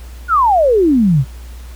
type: exponential sweep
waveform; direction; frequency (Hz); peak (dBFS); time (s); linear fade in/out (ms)
sine; down; 1480 to 121.9; -8; 0.28-1.25; 50
effects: added 60 Hz sine -29 dBFS peak until 1.75 s + pink hiss -43 dBFS RMS until 1.75 s